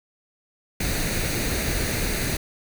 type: noise with comb filter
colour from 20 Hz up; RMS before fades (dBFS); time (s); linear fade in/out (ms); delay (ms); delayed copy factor
pink; -25; 0.8-2.37; 5; 0.47; +0.55
effects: none